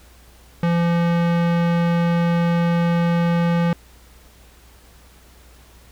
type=tone with low-pass filter; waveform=square; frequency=170.6 Hz; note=F3; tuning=40 cents flat; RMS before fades=-18 dBFS; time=0.63-3.73 s; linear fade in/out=2 ms; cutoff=2600 Hz; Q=0.73; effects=added 60 Hz sine -48 dBFS peak until 5.91 s + pink hiss -51 dBFS RMS until 5.91 s